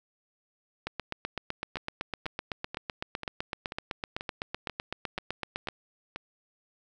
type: two click trains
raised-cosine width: 0.3 ms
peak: -16 / -20 dBFS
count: 39 / 10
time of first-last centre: 0.87-5.686 / 1.77-6.16 s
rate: 7.89 / 2.05 Hz
effects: none